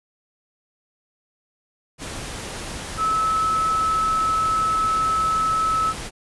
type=tone in noise; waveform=sine; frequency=1300 Hz; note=E6; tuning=24 cents flat; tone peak=-18 dBFS; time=2.97-5.94 s; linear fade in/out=50 ms; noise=pink; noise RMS=-32 dBFS; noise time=1.98-6.11 s; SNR=+11 dB; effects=resampled to 24000 Hz